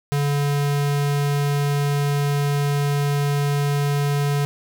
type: tone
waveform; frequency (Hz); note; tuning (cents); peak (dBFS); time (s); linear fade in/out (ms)
square; 143.4; D3; -41; -19; 0.12-4.45; 0
effects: none